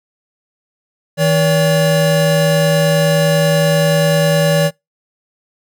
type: tone pair together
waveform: square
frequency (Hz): 159.95 / 570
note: D#3 / C#5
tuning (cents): +48 / +48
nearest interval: octave + minor seventh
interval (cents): 2200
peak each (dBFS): -14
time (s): 1.17-4.71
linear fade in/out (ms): 50
effects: noise-tail reverb RT60 0.2 s tail -26 dB re dry